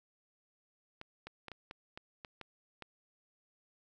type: clicks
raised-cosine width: 0.3 ms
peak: -29 dBFS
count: 9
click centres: 1.014 / 1.27 / 1.483 / 1.517 / 1.711 / 1.975 / 2.248 / 2.413 / 2.823 s
effects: none